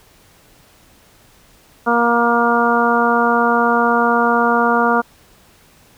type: harmonic tone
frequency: 236 Hz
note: A#3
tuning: 22 cents sharp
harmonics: 1 / 2 / 3 / 4 / 5 / 6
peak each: -19 / -19 / -19 / -19 / -19 / -19 dBFS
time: 1.86-5.02 s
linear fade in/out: 20 ms
effects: pink hiss -50 dBFS RMS until 5.97 s